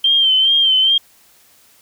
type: tone with vibrato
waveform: sine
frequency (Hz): 3136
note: G7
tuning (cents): 0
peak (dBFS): -10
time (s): 0.04-0.98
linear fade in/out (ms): 5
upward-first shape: sine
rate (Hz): 2.4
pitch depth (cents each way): 51
effects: white hiss -51 dBFS RMS until 1.81 s